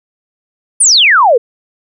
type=exponential sweep; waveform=sine; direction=down; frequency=9956 to 437.9 Hz; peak=-4 dBFS; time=0.8-1.38 s; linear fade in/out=10 ms; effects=none